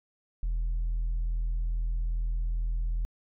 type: tone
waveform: sine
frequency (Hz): 41.2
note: E1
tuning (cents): 0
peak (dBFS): -24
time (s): 0.43-3.05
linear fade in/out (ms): 0
effects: tanh soft clip ceiling -25 dBFS